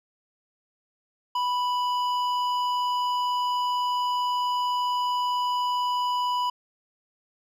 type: tone with hard clipping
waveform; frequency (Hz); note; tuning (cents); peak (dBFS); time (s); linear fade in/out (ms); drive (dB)
triangle; 987.8; B5; 0; -25; 1.35-6.5; 5; 13
effects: none